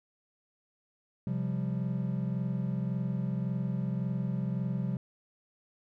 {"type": "chord", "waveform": "triangle", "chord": "C suspended fourth", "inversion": "none", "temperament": "just", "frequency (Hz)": [130.81, 174.42, 196.22], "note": ["C3", "F3", "G3"], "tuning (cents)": [0, -2, 2], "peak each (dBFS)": [-31, -32, -33], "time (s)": [1.27, 4.97], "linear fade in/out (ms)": 2, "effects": []}